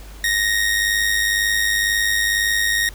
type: tone with amplitude modulation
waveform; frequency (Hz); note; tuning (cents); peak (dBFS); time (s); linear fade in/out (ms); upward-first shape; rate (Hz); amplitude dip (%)
sawtooth; 1864.7; A#6; 0; -11; 0.24-2.89; 2; sine; 102; 50
effects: added 50 Hz sine -35 dBFS peak until 2.94 s + pink hiss -44 dBFS RMS until 2.94 s